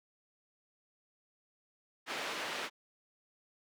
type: band-pass noise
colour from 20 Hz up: white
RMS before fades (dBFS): -39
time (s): 2.06-2.7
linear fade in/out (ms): 50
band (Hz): 300 to 2800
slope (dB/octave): 12
effects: none